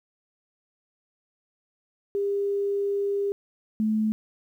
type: tone pair in turn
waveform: sine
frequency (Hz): 401.3 / 216.8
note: G4 / A3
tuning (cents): +41 / -25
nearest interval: major seventh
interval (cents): 1066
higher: first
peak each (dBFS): -23 / -21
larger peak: second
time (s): 2.15-3.32 / 3.8-4.12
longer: first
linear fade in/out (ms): 0
effects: 10-bit